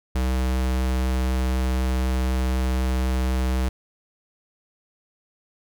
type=tone; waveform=square; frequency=64 Hz; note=C2; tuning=38 cents flat; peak=-21 dBFS; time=0.15-3.69 s; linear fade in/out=5 ms; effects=none